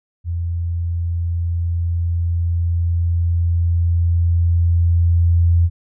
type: tone with level ramp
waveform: sine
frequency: 85.2 Hz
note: F2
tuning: 42 cents flat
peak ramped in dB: -19 to -10 dBFS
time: 0.24-5.7 s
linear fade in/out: 50 ms
effects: none